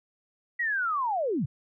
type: linear sweep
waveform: sine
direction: down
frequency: 1954 to 104.2 Hz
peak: -25 dBFS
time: 0.59-1.46 s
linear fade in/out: 10 ms
effects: none